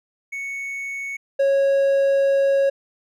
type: tone pair in turn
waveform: triangle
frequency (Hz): 2217 / 550.3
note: C#7 / C#5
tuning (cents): 0 / -13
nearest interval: 2 octaves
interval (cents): 2413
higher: first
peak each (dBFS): -25 / -13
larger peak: second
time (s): 0.32-1.17 / 1.39-2.7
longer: second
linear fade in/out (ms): 10
effects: none